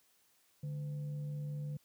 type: tone with frequency modulation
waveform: sine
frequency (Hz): 146.83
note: D3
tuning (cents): 0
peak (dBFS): -37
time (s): 0.63-1.77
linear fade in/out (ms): 5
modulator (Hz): 359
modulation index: 0.23
effects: white hiss -71 dBFS RMS until 1.84 s + high-pass 60 Hz 12 dB/octave